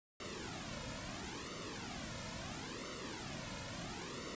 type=noise with flanger; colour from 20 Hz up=pink; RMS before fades=-45 dBFS; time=0.2-4.35 s; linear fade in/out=2 ms; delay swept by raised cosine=1.2 to 2.6 ms; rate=0.74 Hz; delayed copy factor=-0.8; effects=resampled to 16000 Hz